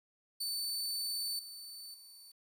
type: tone with level steps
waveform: sawtooth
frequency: 4519 Hz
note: C#8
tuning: 33 cents sharp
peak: -32 / -43 / -50 dBFS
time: 0.4-2.32 s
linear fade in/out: 10 ms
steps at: 1.39 / 1.94 s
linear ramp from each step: 2 ms
effects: 11-bit